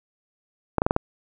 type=clicks; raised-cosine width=1 ms; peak=-5 dBFS; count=5; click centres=0.783 / 0.819 / 0.865 / 0.909 / 0.964 s; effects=none